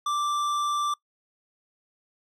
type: tone with tanh clipping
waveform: sine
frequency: 1174.7 Hz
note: D6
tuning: in tune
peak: -26 dBFS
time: 0.06-0.94 s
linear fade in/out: 5 ms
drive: 14 dB
effects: noise-tail reverb RT60 0.1 s tail -22 dB re dry